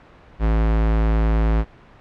square tone, 54.7 Hz, A1, 9 cents flat, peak -16 dBFS, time 0.39-1.65 s, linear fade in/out 50 ms, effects pink hiss -47 dBFS RMS until 2 s + low-pass 2000 Hz 12 dB/octave

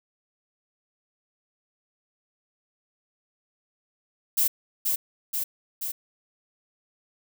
violet noise with echo, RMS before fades -22 dBFS, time 4.37-4.48 s, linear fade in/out 10 ms, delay 480 ms, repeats 3, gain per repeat -3 dB, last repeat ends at 5.92 s, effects none

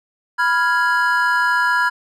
triangle chord, F diminished, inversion second, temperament equal, 987.8 / 1396.9 / 1661.2 Hz, Cb6 / F6 / Ab6, 0 / 0 / 0 cents, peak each -17 dBFS, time 0.38-1.9 s, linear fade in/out 20 ms, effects none

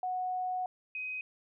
sine tone pair in turn, 736 / 2516 Hz, F#5 / D#7, -9 / +19 cents, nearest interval octave + major sixth, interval 2128 cents, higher second, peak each -31 / -35 dBFS, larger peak first, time 0.03-0.66 / 0.95-1.21 s, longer first, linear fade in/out 2 ms, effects none

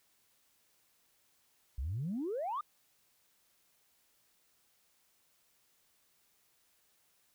sine exponential sweep, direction up, 58.27 to 1263 Hz, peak -33 dBFS, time 1.78-2.61 s, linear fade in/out 5 ms, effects tanh soft clip ceiling -30 dBFS + white hiss -72 dBFS RMS until 7.34 s

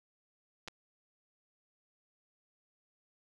clicks, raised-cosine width 0.2 ms, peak -26 dBFS, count 2, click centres 0.677 / 0.683 s, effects none

